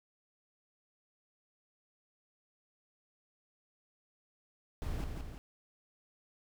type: noise with echo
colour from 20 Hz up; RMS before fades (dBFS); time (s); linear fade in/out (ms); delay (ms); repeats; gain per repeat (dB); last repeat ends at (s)
brown; -37; 4.82-5.04; 0; 170; 2; -4; 5.38
effects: none